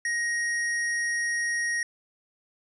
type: tone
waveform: square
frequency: 1878 Hz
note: A#6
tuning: 12 cents sharp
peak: -26 dBFS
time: 0.05-1.83 s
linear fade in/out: 2 ms
effects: resampled to 24000 Hz